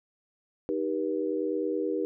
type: chord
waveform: sine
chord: Eb augmented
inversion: none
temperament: equal with one note detuned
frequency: 311.1 / 392 / 481.2 Hz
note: Eb4 / G4 / B4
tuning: 0 / 0 / -45 cents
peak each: -31 dBFS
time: 0.69-2.05 s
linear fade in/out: 0 ms
effects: none